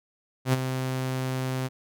sawtooth tone with ADSR envelope, 130 Hz, C3, 11 cents flat, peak -14 dBFS, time 0.45-1.69 s, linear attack 81 ms, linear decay 25 ms, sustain -9 dB, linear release 30 ms, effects none

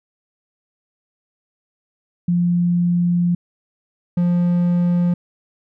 sine / triangle tone pair in turn, 174.61 / 175.23 Hz, F3 / F3, 0 / +6 cents, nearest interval unison, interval 6 cents, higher second, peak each -14 / -12 dBFS, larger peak second, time 2.28-3.35 / 4.17-5.14 s, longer first, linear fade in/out 5 ms, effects none

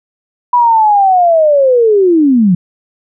sine linear sweep, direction down, 987.8 to 168.5 Hz, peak -5 dBFS, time 0.53-2.55 s, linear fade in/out 5 ms, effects none

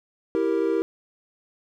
triangle chord, E diminished, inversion none, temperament equal, 329.6 / 392 / 466.2 Hz, E4 / G4 / Bb4, 0 / 0 / 0 cents, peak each -23 dBFS, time 0.35-0.82 s, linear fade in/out 0 ms, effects none

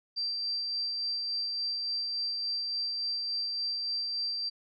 sine tone with tremolo, 4699 Hz, D8, in tune, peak -29 dBFS, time 0.16-4.5 s, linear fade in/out 20 ms, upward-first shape sine, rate 3.5 Hz, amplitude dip 25%, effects none

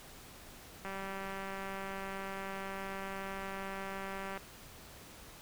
click train, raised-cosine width 0.5 ms, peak -27 dBFS, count 685, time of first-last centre 0.85-4.376 s, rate 194 Hz, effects pink hiss -53 dBFS RMS until 5.41 s

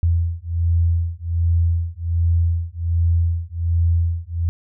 sine beating tone pair, 83.8 / 85.1 Hz, E2 / F2, +29 / -44 cents, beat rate 1.3 Hz, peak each -19 dBFS, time 0.03-4.49 s, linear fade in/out 0 ms, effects none

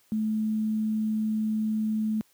sine tone with quantisation, 216.8 Hz, A3, 25 cents flat, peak -24 dBFS, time 0.12-2.21 s, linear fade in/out 0 ms, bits 9, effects white hiss -64 dBFS RMS until 2.33 s + high-pass 80 Hz 12 dB/octave

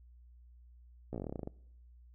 slowing click train, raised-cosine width 2 ms, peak -26 dBFS, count 14, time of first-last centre 1.13-1.474 s, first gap 15 ms, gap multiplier 1.09, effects noise-tail reverb RT60 0.8 s tail -24 dB re dry + added 60 Hz sine -55 dBFS peak until 2.14 s

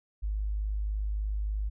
sine tone, 51.7 Hz, G#1, 7 cents flat, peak -28 dBFS, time 0.22-1.7 s, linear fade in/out 20 ms, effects none

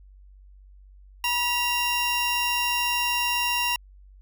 35% pulse tone pair together, 967 / 2781 Hz, B5 / F7, -37 / -8 cents, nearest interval octave + tritone, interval 1829 cents, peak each -25 / -23 dBFS, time 1.24-3.76 s, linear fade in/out 2 ms, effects added 48 Hz sine -47 dBFS peak until 4.21 s

